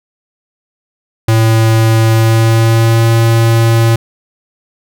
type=tone with pitch glide; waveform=square; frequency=112.2 to 114.49 Hz; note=A2 to A#2; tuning=+34 to -31 cents; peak=-7 dBFS; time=1.28-3.96 s; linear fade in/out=5 ms; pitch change=+35 cents; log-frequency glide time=2.05-3.08 s; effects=none